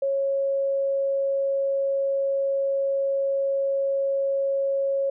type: tone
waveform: sine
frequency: 549 Hz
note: C#5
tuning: 17 cents flat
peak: -21 dBFS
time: 0.02-5.1 s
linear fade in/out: 5 ms
effects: none